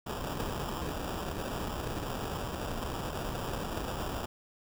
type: noise with sample-and-hold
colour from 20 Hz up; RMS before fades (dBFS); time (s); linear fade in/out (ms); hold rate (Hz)
pink; -36; 0.06-4.26; 10; 2100
effects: none